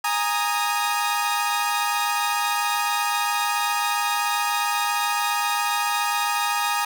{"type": "chord", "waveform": "sawtooth", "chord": "Ab suspended second", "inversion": "none", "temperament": "equal with one note detuned", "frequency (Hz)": [824.9, 932.3, 1244.5], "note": ["Ab5", "Bb5", "Eb6"], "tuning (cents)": [-12, 0, 0], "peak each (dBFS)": -22, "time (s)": [0.04, 6.85], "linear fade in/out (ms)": 5, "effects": []}